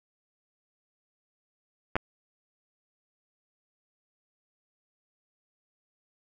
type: clicks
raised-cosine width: 0.5 ms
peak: -11 dBFS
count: 2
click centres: 1.956 / 1.965 s
effects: none